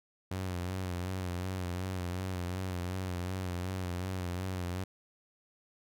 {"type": "tone with vibrato", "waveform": "sawtooth", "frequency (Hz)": 91.3, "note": "F#2", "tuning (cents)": -23, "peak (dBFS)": -30, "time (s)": [0.31, 4.84], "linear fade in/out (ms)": 5, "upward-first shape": "sine", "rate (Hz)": 2.7, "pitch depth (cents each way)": 62, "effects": []}